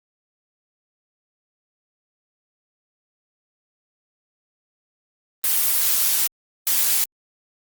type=noise bursts at uneven times; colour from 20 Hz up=blue; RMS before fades=-19 dBFS; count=2; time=5.44-6.27 / 6.67-7.04 s; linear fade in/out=0 ms; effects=Opus 32 kbps